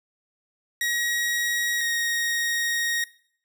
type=tone pair in turn; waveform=sawtooth; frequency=1899 / 1872.9 Hz; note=A#6 / A#6; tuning=+32 / +8 cents; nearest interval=unison; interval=24 cents; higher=first; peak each=-20 / -20 dBFS; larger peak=neither; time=0.81-1.81 / 1.81-3.04 s; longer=second; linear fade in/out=2 ms; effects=noise-tail reverb RT60 0.6 s tail -20 dB re dry